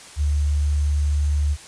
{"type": "tone with sample-and-hold", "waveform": "sine", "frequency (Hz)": 73.4, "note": "D2", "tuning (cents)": 0, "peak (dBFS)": -17, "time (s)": [0.16, 1.57], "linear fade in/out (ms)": 50, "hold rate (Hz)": 6300, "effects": ["white hiss -42 dBFS RMS until 1.67 s", "resampled to 22050 Hz"]}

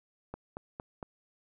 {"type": "click train", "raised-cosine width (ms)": 1, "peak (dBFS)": -25, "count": 4, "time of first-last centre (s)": [0.34, 1.028], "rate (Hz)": 4.36, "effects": []}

